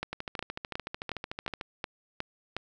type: two click trains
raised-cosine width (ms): 0.3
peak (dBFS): -16 / -19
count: 8 / 21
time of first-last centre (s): 0.03-2.566 / 0.13-1.611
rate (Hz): 2.76 / 13.5
effects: none